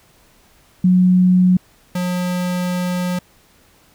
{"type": "tone pair in turn", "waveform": ["sine", "square"], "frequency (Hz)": [182.5, 179.57], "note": ["F#3", "F3"], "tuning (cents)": [-24, 48], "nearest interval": "unison", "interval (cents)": 28, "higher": "first", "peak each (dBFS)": [-9, -19], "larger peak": "first", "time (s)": [[0.84, 1.57], [1.95, 3.19]], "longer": "second", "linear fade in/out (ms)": 5, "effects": ["pink hiss -53 dBFS RMS until 3.94 s"]}